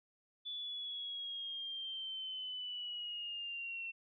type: linear sweep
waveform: sine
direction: down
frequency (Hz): 3470 to 2700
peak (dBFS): -40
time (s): 0.45-3.92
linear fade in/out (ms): 20
effects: none